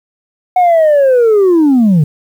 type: linear sweep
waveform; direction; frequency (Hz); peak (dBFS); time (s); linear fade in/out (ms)
sine; down; 740 to 140.8; -3; 0.56-2.04; 5
effects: tanh soft clip ceiling -4 dBFS + 7-bit

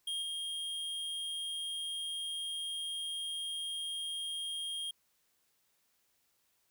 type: tone with level steps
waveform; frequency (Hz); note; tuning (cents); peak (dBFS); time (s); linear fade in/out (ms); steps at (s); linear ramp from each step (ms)
square; 3232; G#7; -48; -35 / -37; 0.07-4.91; 5; 0.22; 5
effects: white hiss -75 dBFS RMS until 6.7 s

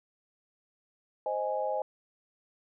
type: chord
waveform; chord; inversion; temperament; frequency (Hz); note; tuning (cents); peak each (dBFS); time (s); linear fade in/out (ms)
sine; Ab major; first; equal; 523.3 / 622.3 / 830.6; C5 / Eb5 / Ab5; 0 / 0 / 0; -33; 1.26-1.82; 2
effects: none

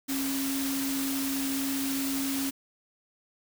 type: tone in noise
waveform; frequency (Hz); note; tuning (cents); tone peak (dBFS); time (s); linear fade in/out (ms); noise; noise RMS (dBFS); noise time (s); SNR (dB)
sine; 272; C#4; -33; -29; 0.08-2.51; 20; white; -34; 0.08-2.51; +2
effects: none

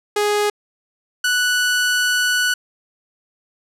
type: tone pair in turn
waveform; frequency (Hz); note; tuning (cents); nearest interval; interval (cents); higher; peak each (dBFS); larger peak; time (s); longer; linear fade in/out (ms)
sawtooth; 415.3 / 1480; G#4 / F#6; 0 / 0; octave + minor seventh; 2200; second; -12; neither; 0.16-0.5 / 1.24-2.54; second; 5
effects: low-pass 12000 Hz 12 dB/octave

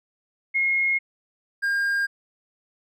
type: tone pair in turn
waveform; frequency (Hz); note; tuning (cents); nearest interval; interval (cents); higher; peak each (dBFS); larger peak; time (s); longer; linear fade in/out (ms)
sine / triangle; 2154 / 1610; C7 / G6; +50 / +46; perfect fourth; 504; first; -19; neither; 0.54-0.99 / 1.62-2.07; neither; 20
effects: none

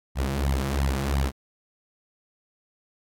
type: tone with flanger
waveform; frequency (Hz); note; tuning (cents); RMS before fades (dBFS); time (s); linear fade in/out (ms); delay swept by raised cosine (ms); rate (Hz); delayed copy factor
sawtooth; 68.2; C#2; -28; -25; 0.15-1.32; 50; 0.96 to 6.06; 2.9; +1
effects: AAC 48 kbps

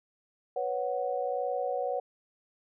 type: chord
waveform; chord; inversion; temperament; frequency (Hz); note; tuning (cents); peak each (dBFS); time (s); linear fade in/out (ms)
sine; B suspended second; none; just; 493.9 / 555.6 / 740.8; B4 / C#5 / F#5; 0 / +4 / +2; -33; 0.56-2; 5
effects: none

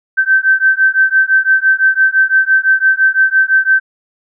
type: beating tone pair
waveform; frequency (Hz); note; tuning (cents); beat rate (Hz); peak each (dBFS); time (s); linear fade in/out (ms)
sine; 1546 / 1551.9; G6 / G6; -24 / -18; 5.9; -11; 0.17-3.8; 20
effects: none

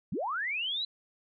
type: linear sweep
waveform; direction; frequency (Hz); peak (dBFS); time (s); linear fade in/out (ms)
sine; up; 121.3 to 4043; -30; 0.12-0.85; 5
effects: none

